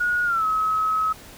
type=tone with pitch glide; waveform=sine; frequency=1447 to 1281.7 Hz; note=F#6 to E6; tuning=-39 to -49 cents; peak=-19 dBFS; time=0-1.13 s; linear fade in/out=10 ms; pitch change=-210 cents; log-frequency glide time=0.24-0.45 s; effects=pink hiss -44 dBFS RMS until 1.37 s